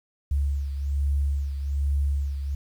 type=beating tone pair; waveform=sine; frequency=70.2 / 71.4 Hz; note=C#2 / D2; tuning=+22 / -48 cents; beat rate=1.2 Hz; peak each=-23 / -31 dBFS; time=0.31-2.55 s; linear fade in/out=5 ms; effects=9-bit